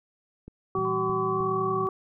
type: click train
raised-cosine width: 3 ms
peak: -29 dBFS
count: 4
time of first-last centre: 0.48-1.406 s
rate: 3.24 Hz
type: chord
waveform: sine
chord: E diminished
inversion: second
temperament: equal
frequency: 116.54 / 164.81 / 196 Hz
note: Bb2 / E3 / G3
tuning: 0 / 0 / 0 cents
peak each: -37 dBFS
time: 0.75-1.87 s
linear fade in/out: 5 ms
type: harmonic tone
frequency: 379.8 Hz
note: F#4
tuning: 45 cents sharp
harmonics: 1 / 2 / 3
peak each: -27 / -36 / -28 dBFS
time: 0.75-1.89 s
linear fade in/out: 2 ms
type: tone with pitch glide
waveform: sine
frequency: 1019 to 1098.5 Hz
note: C6 to C#6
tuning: -46 to -16 cents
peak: -35 dBFS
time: 0.85-1.87 s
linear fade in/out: 0 ms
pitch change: +130 cents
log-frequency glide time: 1.29-1.46 s
effects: none